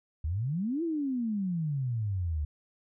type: exponential two-way sweep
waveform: sine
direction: up then down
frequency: 71.7 to 344.2 to 71.7 Hz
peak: -28 dBFS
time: 0.24-2.45 s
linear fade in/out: 5 ms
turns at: 0.83 s
effects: none